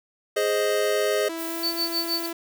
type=chord; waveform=square; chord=Ab major; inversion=none; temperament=equal; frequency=415.3 / 523.3 / 622.3 Hz; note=Ab4 / C5 / Eb5; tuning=0 / 0 / 0 cents; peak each=-25 / -28 / -26 dBFS; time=0.36-1.29 s; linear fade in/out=10 ms
type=tone with pitch glide; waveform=sawtooth; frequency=329.6 to 335.2 Hz; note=E4 to E4; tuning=0 to +29 cents; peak=-26 dBFS; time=1.29-2.33 s; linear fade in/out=5 ms; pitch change=+29 cents; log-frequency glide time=1.47-1.69 s
type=noise; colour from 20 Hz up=violet; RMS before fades=-35 dBFS; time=1.36-2.33 s; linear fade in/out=50 ms
type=tone with tremolo; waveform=triangle; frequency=4516 Hz; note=C#8; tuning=31 cents sharp; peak=-21 dBFS; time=1.63-2.26 s; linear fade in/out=2 ms; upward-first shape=sine; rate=6.4 Hz; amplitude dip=100%
effects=none